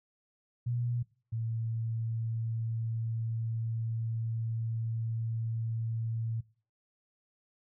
sine tone pair in turn, 120.3 / 113.55 Hz, B2 / A#2, -45 / -45 cents, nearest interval minor second, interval 100 cents, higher first, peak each -29 / -31 dBFS, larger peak first, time 0.66-1.03 / 1.32-6.41 s, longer second, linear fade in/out 10 ms, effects noise-tail reverb RT60 0.4 s tail -21 dB re dry

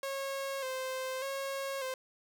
sawtooth tone with vibrato, 533 Hz, C5, 32 cents sharp, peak -31 dBFS, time 0.03-1.94 s, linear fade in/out 2 ms, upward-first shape square, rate 0.84 Hz, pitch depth 42 cents each way, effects none

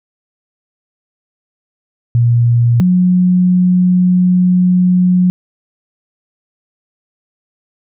sine tone pair in turn, 118.8 / 181.13 Hz, A#2 / F#3, +33 / -37 cents, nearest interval perfect fifth, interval 730 cents, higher second, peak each -7 dBFS, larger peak neither, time 2.15-2.8 / 2.8-5.3 s, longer second, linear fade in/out 0 ms, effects none

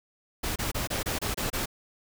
pink noise bursts, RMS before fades -30 dBFS, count 8, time 0.43-1.659 s, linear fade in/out 10 ms, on 130 ms, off 27 ms, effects none

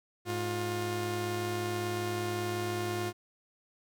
sawtooth tone pair together, 105.42 / 354.6 Hz, G#2 / F4, +26 / +26 cents, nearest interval octave + major sixth, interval 2100 cents, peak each -32 / -29 dBFS, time 0.25-3.13 s, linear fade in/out 50 ms, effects none

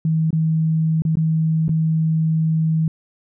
sine tone with dropouts, 159.8 Hz, D#3, 47 cents sharp, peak -15 dBFS, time 0.05-2.88 s, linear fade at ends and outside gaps 2 ms, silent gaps 0.306-0.329 / 1.021-1.051 / 1.155-1.17 / 1.682-1.692 s, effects none

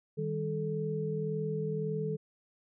sine tone cluster, 155.1 / 196.9 / 434.8 Hz, D#3 / G3 / A4, -5 / +8 / -21 cents, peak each -34 / -39 / -34 dBFS, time 0.17-2.17 s, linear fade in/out 20 ms, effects none

